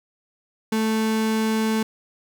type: tone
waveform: 35% pulse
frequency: 220 Hz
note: A3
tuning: in tune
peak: -18 dBFS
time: 0.72-1.83 s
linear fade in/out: 5 ms
effects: none